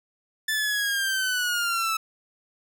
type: linear sweep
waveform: sawtooth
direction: down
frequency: 1760 to 1302 Hz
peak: -20 dBFS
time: 0.48-1.97 s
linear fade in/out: 5 ms
effects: none